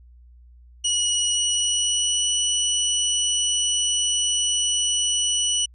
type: tone with pitch glide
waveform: 20% pulse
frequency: 2921 to 2952 Hz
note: F#7 to F#7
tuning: -23 to -5 cents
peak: -14 dBFS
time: 0.84-5.66 s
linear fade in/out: 10 ms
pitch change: +18 cents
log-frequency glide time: 1.3-2.3 s
effects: added 60 Hz sine -46 dBFS peak until 5.74 s + resampled to 24000 Hz